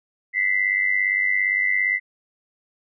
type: tone pair together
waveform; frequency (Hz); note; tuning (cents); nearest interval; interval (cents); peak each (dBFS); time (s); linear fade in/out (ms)
sine; 1975.5 / 2073; B6 / C7; 0 / -17; minor second; 83; -21 / -21; 0.33-2; 50
effects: none